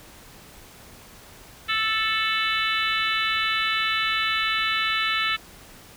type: harmonic tone with a mistuned harmonic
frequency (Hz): 440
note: A4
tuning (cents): 0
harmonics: 3 / 4 / 5 / 6 / 7 / 8 / 9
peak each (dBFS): -27 / -28 / -29 / -30 / -30 / -31 / -32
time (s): 1.68-5.37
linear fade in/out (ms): 20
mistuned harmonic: 7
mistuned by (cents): -44
effects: pink hiss -47 dBFS RMS until 5.96 s